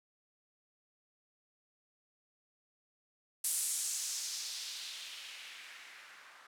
violet noise with low-pass filter sweep, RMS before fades -41 dBFS, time 3.44-6.47 s, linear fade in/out 5 ms, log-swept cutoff 10000 to 1300 Hz, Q 1.8, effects none

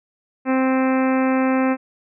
harmonic tone, 261.6 Hz, C4, in tune, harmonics 1 / 2 / 3 / 4 / 5 / 6 / 7 / 8 / 9 / 10, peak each -17 / -23 / -27 / -29 / -31 / -33 / -34 / -35 / -36 / -37 dBFS, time 0.45-1.77 s, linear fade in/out 50 ms, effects none

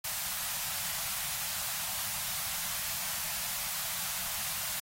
white band-stop noise, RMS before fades -35 dBFS, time 0.04-4.8 s, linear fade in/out 5 ms, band 200 to 610 Hz, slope 48 dB/octave, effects AAC 48 kbps

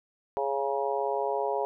harmonic tone with a mistuned harmonic, 138.59 Hz, C#3, in tune, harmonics 3 / 4 / 5 / 6 / 7, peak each -31 / -32 / -33 / -34 / -34 dBFS, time 0.37-1.65 s, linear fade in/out 0 ms, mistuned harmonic 7, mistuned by -26 cents, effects none

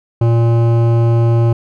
sine tone with hard clipping, 116.4 Hz, A#2, 2 cents flat, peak -11 dBFS, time 0.21-1.53 s, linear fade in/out 5 ms, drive 14 dB, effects none

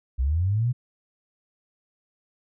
sine linear sweep, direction up, 59 to 127.9 Hz, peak -20 dBFS, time 0.18-0.73 s, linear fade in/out 20 ms, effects none

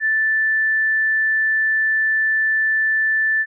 sine tone, 1760 Hz, A6, in tune, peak -15 dBFS, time 0-3.46 s, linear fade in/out 50 ms, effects none

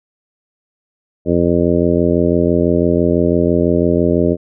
harmonic tone, 86 Hz, F2, 26 cents flat, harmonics 1 / 2 / 3 / 4 / 5 / 6 / 7, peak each -21 / -18 / -17 / -17 / -18 / -22 / -20 dBFS, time 1.25-4.37 s, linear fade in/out 50 ms, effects none

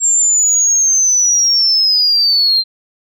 sine linear sweep, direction down, 7459 to 4132 Hz, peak -8 dBFS, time 0-2.64 s, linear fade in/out 50 ms, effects tanh soft clip ceiling -4 dBFS

